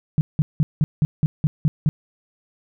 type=tone bursts; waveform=sine; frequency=151.8 Hz; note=D#3; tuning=42 cents flat; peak=-13 dBFS; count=9; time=0.18-1.89 s; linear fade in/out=0 ms; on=30 ms; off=180 ms; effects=none